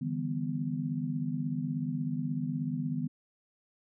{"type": "chord", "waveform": "sine", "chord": "E minor seventh", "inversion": "third", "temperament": "just", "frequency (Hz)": [148.33, 164.81, 197.78, 247.2], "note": ["D3", "E3", "G3", "B3"], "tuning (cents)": [18, 0, 16, 2], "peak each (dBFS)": [-35, -36, -40, -34], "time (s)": [0.01, 3.08], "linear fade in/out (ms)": 10, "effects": []}